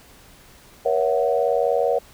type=chord; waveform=sine; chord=F# dominant seventh; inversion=first; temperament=equal with one note detuned; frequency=474.9 / 554.4 / 659.3 / 740 Hz; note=A#4 / C#5 / E5 / F#5; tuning=+32 / 0 / 0 / 0 cents; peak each=-21 / -22 / -25 / -25 dBFS; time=0.85-1.99 s; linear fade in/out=10 ms; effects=pink hiss -49 dBFS RMS until 2.13 s